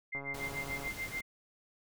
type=tone with tremolo; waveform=sine; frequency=2093 Hz; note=C7; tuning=in tune; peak=-34 dBFS; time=0.12-1.22 s; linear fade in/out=10 ms; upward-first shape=sine; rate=6.9 Hz; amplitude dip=100%
type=click train; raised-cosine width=1 ms; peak=-32 dBFS; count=102; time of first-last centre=0.15-0.877 s; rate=139 Hz
type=noise; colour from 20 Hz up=pink; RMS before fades=-45 dBFS; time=0.34-1.21 s; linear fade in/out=5 ms
effects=none